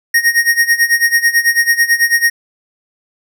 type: tone with tremolo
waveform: square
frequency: 1864.7 Hz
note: A#6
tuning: in tune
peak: -7 dBFS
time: 0.14-2.3 s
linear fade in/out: 5 ms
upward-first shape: sine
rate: 9.1 Hz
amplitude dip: 85%
effects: none